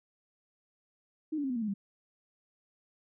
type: tone with pitch steps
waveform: sine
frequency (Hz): 311.1 / 288.6 / 267.7 / 248.4 / 230.4 / 213.7 / 198.26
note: D#4 / D4 / C4 / B3 / A#3 / G#3 / G3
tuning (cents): 0 / -30 / +40 / +10 / -20 / +50 / +20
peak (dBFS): -30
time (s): 1.32-1.74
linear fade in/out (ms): 10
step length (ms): 60
effects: none